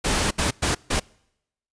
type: noise bursts at uneven times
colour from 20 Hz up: pink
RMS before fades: -22 dBFS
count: 4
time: 0.04-0.31 / 0.38-0.51 / 0.62-0.75 / 0.9-1 s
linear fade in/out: 10 ms
effects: noise-tail reverb RT60 0.8 s tail -26 dB re dry + resampled to 22050 Hz